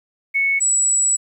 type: tone pair in turn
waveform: sine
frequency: 2209 / 7845 Hz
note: C#7 / B8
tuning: -7 / -13 cents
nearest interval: octave + minor seventh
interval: 2194 cents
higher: second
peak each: -15 / -14 dBFS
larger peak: second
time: 0.34-0.6 / 0.6-1.17 s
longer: second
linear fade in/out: 20 ms
effects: 9-bit